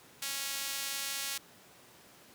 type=tone with high-pass filter; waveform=sawtooth; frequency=275.5 Hz; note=C#4; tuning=11 cents flat; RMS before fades=-37 dBFS; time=0.22-1.38 s; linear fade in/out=5 ms; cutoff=3000 Hz; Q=0.55; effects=pink hiss -57 dBFS RMS until 2.34 s + high-pass 150 Hz 12 dB/octave